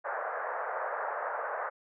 pink band-pass noise, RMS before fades -35 dBFS, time 0.04-1.7 s, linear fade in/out 20 ms, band 500 to 1700 Hz, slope 48 dB/octave, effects none

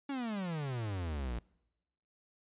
45% pulse exponential sweep, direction down, 286.3 to 55 Hz, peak -35 dBFS, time 0.09-1.39 s, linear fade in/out 5 ms, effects noise-tail reverb RT60 1.0 s tail -26 dB re dry + resampled to 8000 Hz

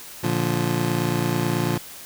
25% pulse chord, Bb major, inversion none, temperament just, 116.54 / 145.68 / 174.81 Hz, Bb2 / D3 / F3, 0 / -14 / +2 cents, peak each -22 dBFS, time 0.23-1.78 s, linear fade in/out 10 ms, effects white hiss -40 dBFS RMS until 2.05 s

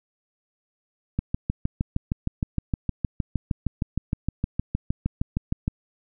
click train, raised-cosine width 5 ms, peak -11 dBFS, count 30, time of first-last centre 1.19-5.679 s, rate 6.46 Hz, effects none

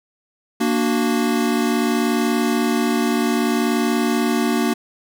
square chord, Bb augmented, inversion none, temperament equal, 233.1 / 293.7 / 370 Hz, Bb3 / D4 / F#4, 0 / 0 / 0 cents, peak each -20 / -23 / -24 dBFS, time 0.6-4.74 s, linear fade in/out 10 ms, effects none

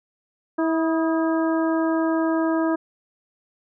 harmonic tone with a mistuned harmonic, 324.5 Hz, E4, 27 cents flat, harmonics 1 / 2 / 3 / 4 / 5, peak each -20 / -26 / -30 / -32 / -34 dBFS, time 0.58-2.76 s, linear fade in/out 10 ms, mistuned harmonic 4, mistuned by -58 cents, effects none

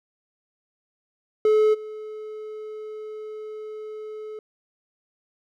triangle tone with level steps, 430 Hz, A4, 40 cents flat, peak -13 / -31 dBFS, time 1.45-4.39 s, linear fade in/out 2 ms, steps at 1.73 s, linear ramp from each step 20 ms, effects none

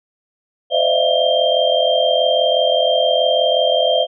sine tone cluster, 515 / 598 / 644 / 683 / 3177 Hz, C5 / D5 / E5 / F5 / G7, -28 / +31 / -41 / -39 / +23 cents, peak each -19 dBFS, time 0.7-4.07 s, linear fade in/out 50 ms, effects none

